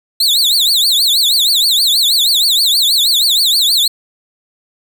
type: tone with vibrato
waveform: 40% pulse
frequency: 3951 Hz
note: B7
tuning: in tune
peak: -8 dBFS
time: 0.2-3.88 s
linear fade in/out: 5 ms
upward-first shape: triangle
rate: 6.3 Hz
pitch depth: 290 cents each way
effects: none